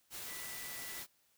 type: tone in noise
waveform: sine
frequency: 1975.5 Hz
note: B6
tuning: in tune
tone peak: -50 dBFS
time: 0.25-1.04 s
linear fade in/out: 50 ms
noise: white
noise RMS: -45 dBFS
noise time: 0.1-1.07 s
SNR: -8 dB
effects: white hiss -73 dBFS RMS until 1.37 s